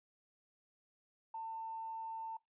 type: tone with tanh clipping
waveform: triangle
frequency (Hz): 897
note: A5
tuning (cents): +33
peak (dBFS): -40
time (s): 1.34-2.37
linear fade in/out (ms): 5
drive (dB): 2
effects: noise-tail reverb RT60 0.2 s tail -23 dB re dry + resampled to 8000 Hz